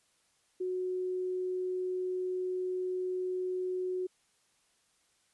sine tone, 367.5 Hz, F#4, 12 cents flat, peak -31 dBFS, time 0.6-4.07 s, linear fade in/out 10 ms, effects white hiss -71 dBFS RMS until 5.33 s + resampled to 24000 Hz

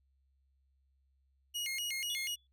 sawtooth tone with vibrato, 2489 Hz, D#7, in tune, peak -32 dBFS, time 1.54-2.36 s, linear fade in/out 20 ms, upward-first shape square, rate 4.1 Hz, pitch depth 260 cents each way
sine tone with exponential decay, 3437 Hz, A7, 41 cents flat, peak -37 dBFS, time 2.1-2.47 s, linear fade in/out 1 ms, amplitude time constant 79 ms
effects added 67 Hz sine -70 dBFS peak until 2.52 s

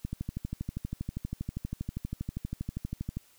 click train, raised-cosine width 5 ms, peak -21 dBFS, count 40, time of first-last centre 0.05-3.17 s, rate 12.5 Hz, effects white hiss -62 dBFS RMS until 3.38 s

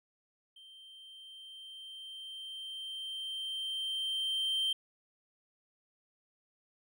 triangle tone with level ramp, 3136 Hz, G7, in tune, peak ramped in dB -51 to -27 dBFS, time 0.56-4.73 s, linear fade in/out 5 ms, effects none

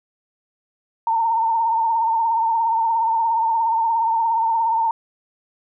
sine tone with vibrato, 908 Hz, A#5, 46 cents flat, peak -16 dBFS, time 1.07-4.91 s, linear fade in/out 2 ms, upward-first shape triangle, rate 17 Hz, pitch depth 60 cents each way, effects none

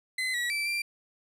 35% pulse tone with pitch steps, 2037 / 1929 / 2328 / 2365 Hz, C7 / B6 / D7 / D7, -47 / -41 / -16 / +12 cents, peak -26 dBFS, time 0.18-0.82 s, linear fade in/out 5 ms, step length 160 ms, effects low-pass 11000 Hz 12 dB/octave

